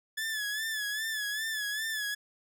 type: tone with vibrato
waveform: sawtooth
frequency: 1725 Hz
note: A6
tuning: 35 cents flat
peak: -28 dBFS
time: 0.17-2.15 s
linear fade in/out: 10 ms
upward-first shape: sine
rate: 2.5 Hz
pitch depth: 67 cents each way
effects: none